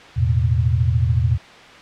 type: chord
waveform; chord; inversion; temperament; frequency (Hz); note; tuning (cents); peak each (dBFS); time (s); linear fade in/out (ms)
sine; E suspended fourth; none; just; 82.41 / 109.88 / 123.61; E2 / A2 / B2; 0 / -2 / +2; -19; 0.16-1.38; 20
effects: white hiss -41 dBFS RMS until 1.81 s + low-pass 3000 Hz 12 dB/octave